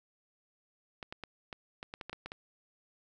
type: clicks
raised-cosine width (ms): 0.3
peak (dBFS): -25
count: 11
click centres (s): 1.028 / 1.125 / 1.237 / 1.528 / 1.829 / 1.939 / 2.012 / 2.096 / 2.13 / 2.26 / 2.319
effects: none